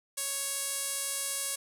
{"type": "tone with band-pass filter", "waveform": "sawtooth", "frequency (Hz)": 554.4, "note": "C#5", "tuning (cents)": 0, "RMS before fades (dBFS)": -34, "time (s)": [0.17, 1.56], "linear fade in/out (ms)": 10, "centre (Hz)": 9500, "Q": 1.8, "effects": []}